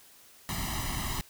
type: noise with comb filter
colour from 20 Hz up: pink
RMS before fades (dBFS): -33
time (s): 0.49-1.21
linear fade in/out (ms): 0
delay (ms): 1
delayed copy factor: +1
effects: white hiss -56 dBFS RMS until 1.29 s